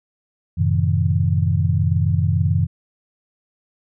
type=chord; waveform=sine; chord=F# diminished seventh; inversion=none; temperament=just; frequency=92.5 / 111 / 133.2 / 159.84 Hz; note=F#2 / A2 / C3 / Eb3; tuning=0 / +16 / +31 / +47 cents; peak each=-18 / -23 / -22 / -21 dBFS; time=0.57-2.67 s; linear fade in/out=20 ms; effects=none